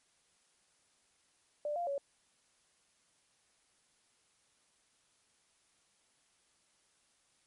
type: tone with pitch steps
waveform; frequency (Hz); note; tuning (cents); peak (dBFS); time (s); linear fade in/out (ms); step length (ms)
sine; 592 / 695 / 560; D5 / F5 / C#5; +14 / -9 / +18; -33; 1.65-1.98; 2; 110
effects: white hiss -72 dBFS RMS until 7.46 s + MP3 48 kbps